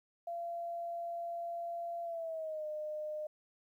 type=tone with pitch glide; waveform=sine; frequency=684 to 609.4 Hz; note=F5 to D#5; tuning=-36 to -36 cents; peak=-37 dBFS; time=0.27-3.27 s; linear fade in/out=5 ms; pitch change=-200 cents; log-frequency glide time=2.03-2.66 s; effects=12-bit